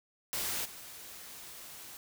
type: noise with level steps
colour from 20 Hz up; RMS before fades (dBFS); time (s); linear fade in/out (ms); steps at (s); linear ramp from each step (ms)
white; -35 / -48; 0.33-1.97; 0; 0.64; 20
effects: none